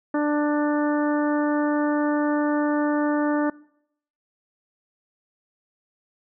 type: harmonic tone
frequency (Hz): 295.9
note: D4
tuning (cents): +13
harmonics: 1 / 2 / 3 / 4 / 5 / 6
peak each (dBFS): -21 / -27 / -31 / -33 / -35 / -37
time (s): 0.14-3.5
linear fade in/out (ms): 5
effects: noise-tail reverb RT60 0.7 s tail -22 dB re dry